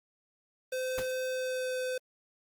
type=tone with pitch glide; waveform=square; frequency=514 to 509.6 Hz; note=C5 to C5; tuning=-31 to -46 cents; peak=-32 dBFS; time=0.72-1.98 s; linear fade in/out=5 ms; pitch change=-15 cents; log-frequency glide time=1.28-1.8 s
type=noise with exponential decay; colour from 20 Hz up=pink; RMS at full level=-35 dBFS; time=0.98-1.1 s; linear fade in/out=0 ms; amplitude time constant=26 ms
effects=Opus 24 kbps